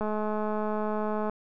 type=click train; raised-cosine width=1 ms; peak=-18 dBFS; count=275; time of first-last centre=0.01-1.296 s; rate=213 Hz; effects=none